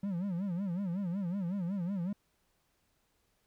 triangle tone with vibrato, 185.5 Hz, F#3, 5 cents sharp, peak -30 dBFS, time 0.03-2.13 s, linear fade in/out 5 ms, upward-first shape sine, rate 5.4 Hz, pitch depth 170 cents each way, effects pink hiss -75 dBFS RMS until 3.46 s

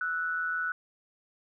sine tone pair together, 1315 / 1481.2 Hz, E6 / F#6, -5 / +1 cents, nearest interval major second, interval 206 cents, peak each -36 / -29 dBFS, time 0.01-0.72 s, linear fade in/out 2 ms, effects none

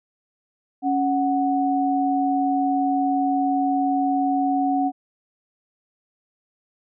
sine tone pair together, 277.2 / 740 Hz, C#4 / F#5, 0 / 0 cents, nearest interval octave + perfect fourth, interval 1700 cents, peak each -21 dBFS, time 0.82-4.92 s, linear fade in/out 50 ms, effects none

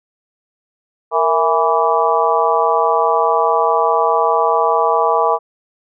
harmonic tone with a mistuned harmonic, 164.81 Hz, E3, in tune, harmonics 3 / 4 / 5 / 6 / 7, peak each -18 / -18 / -18 / -18 / -18 dBFS, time 1.11-5.39 s, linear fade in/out 50 ms, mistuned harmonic 3, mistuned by -100 cents, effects none

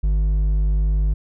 sine tone with hard clipping, 50.8 Hz, G#1, 38 cents flat, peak -17 dBFS, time 0.03-1.14 s, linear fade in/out 10 ms, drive 5 dB, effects none

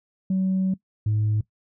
sine tone pair in turn, 188.8 / 106.77 Hz, F#3 / G#2, +35 / +48 cents, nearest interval minor seventh, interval 987 cents, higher first, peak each -18 dBFS, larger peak neither, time 0.3-0.74 / 1.06-1.41 s, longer first, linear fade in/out 5 ms, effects noise-tail reverb RT60 0.1 s tail -19 dB re dry + tanh soft clip ceiling -17 dBFS

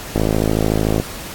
click train, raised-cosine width 2 ms, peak -3 dBFS, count 46, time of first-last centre 0.16-1 s, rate 53.6 Hz, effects pink hiss -31 dBFS RMS until 1.34 s + AAC 64 kbps

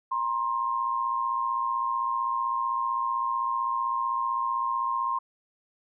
sine tone pair together, 945 / 1060.7 Hz, A#5 / C6, +23 / +23 cents, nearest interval major second, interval 200 cents, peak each -31 / -26 dBFS, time 0.11-5.19 s, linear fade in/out 10 ms, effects none

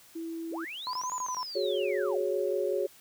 sine tone, 329.6 Hz, E4, in tune, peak -34 dBFS, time 0.15-0.65 s, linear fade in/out 10 ms
sine linear two-way sweep, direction up then down, 278.1 to 7080 to 336.1 Hz, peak -37 dBFS, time 0.51-2.21 s, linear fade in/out 5 ms, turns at 1.14 s
sine tone bursts, 1006 Hz, B5, 32 cents sharp, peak -31 dBFS, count 7, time 0.87-1.43 s, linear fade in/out 0 ms, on 62 ms, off 21 ms
sine chord, F# suspended second, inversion none, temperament equal, 370 / 415.3 / 554.4 Hz, F#4 / G#4 / C#5, 0 / 0 / 0 cents, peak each -31 dBFS, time 1.55-2.87 s, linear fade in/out 10 ms
effects white hiss -56 dBFS RMS until 3 s + high-pass 80 Hz 12 dB/octave

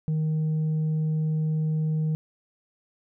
triangle tone with tanh clipping, 156.1 Hz, D#3, 6 cents sharp, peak -23 dBFS, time 0.08-2.15 s, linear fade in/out 0 ms, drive 7 dB, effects none

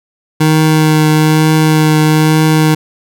25% pulse tone with vibrato, 155.56 Hz, D#3, in tune, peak -3 dBFS, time 0.4-2.75 s, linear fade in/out 10 ms, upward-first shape triangle, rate 1.1 Hz, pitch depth 15 cents each way, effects none

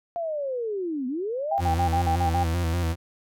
sine linear two-way sweep, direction down then up, 697 to 242.9 to 697 Hz, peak -26 dBFS, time 0.16-1.58 s, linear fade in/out 0 ms, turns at 1.07 s
sine tone bursts, 794 Hz, G5, 22 cents sharp, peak -22 dBFS, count 7, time 1.51-2.437 s, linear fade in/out 10 ms, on 99 ms, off 39 ms
40% pulse tone with vibrato, 84.7 Hz, E2, 48 cents sharp, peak -22 dBFS, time 1.58-2.96 s, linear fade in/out 50 ms, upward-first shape square, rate 5.2 Hz, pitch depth 53 cents each way
effects none

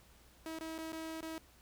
sawtooth tone with dropouts, 321.6 Hz, E4, 43 cents flat, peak -37 dBFS, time 0.46-1.38 s, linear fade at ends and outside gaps 1 ms, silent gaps 0.588-0.609 / 0.78-0.786 / 0.922-0.929 / 1.208-1.228 s, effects added 60 Hz sine -64 dBFS peak until 1.61 s + pink hiss -64 dBFS RMS until 1.61 s

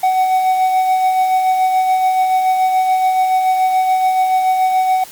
triangle tone with tremolo, 749 Hz, F#5, 21 cents sharp, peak -8 dBFS, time 0.03-5.04 s, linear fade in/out 5 ms, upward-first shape sine, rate 7 Hz, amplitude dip 35%, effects white hiss -37 dBFS RMS until 5.11 s + Opus 48 kbps

